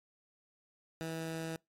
15% pulse tone, 162.5 Hz, E3, 24 cents flat, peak -31 dBFS, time 1.01-1.56 s, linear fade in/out 0 ms, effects noise-tail reverb RT60 0.2 s tail -25 dB re dry + MP3 64 kbps

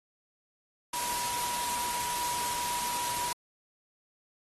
sine tone in noise, 968 Hz, B5, 35 cents flat, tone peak -33 dBFS, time 0.93-3.33 s, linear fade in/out 5 ms, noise white, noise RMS -34 dBFS, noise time 0.93-3.33 s, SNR -2 dB, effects AAC 32 kbps

